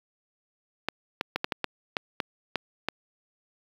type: clicks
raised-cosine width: 0.3 ms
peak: -10 dBFS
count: 10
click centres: 0.886 / 1.211 / 1.36 / 1.444 / 1.522 / 1.643 / 1.968 / 2.202 / 2.557 / 2.886 s
effects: high-pass 150 Hz 12 dB/octave + 7-bit